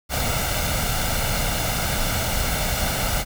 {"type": "noise with comb filter", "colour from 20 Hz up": "pink", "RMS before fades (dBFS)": -23, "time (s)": [0.09, 3.25], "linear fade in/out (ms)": 50, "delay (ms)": 1.4, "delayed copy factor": 0.6, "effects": []}